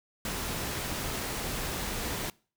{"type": "noise", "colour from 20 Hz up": "pink", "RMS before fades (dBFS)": -34, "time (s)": [0.25, 2.3], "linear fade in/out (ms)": 2, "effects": ["noise-tail reverb RT60 0.4 s tail -24 dB re dry"]}